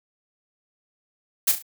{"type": "noise with echo", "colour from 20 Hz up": "blue", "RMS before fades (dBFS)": -18, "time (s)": [1.47, 1.52], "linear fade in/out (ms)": 10, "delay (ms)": 35, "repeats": 3, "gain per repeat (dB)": -8, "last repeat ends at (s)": 1.625, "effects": []}